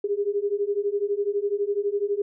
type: beating tone pair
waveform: sine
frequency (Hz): 399.8 / 411.8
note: G4 / G#4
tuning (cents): +34 / -15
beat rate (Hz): 12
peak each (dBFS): -26 / -25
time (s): 0.04-2.22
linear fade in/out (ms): 5
effects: none